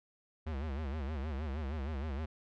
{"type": "tone with vibrato", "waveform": "square", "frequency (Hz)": 72.8, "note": "D2", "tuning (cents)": -15, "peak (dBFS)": -36, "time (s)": [0.46, 2.26], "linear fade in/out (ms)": 10, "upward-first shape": "sine", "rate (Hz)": 6.4, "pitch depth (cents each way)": 170, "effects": ["low-pass 3000 Hz 12 dB/octave"]}